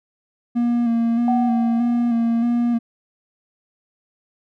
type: tone with vibrato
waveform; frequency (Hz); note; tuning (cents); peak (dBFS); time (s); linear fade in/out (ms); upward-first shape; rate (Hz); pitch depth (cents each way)
triangle; 234.9; A#3; +13; -14; 0.55-2.79; 20; square; 1.6; 25
type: tone with exponential decay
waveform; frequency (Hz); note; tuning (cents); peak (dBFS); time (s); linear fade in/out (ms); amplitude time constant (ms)
sine; 750; F#5; +23; -18; 1.28-2.62; 2; 290
effects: none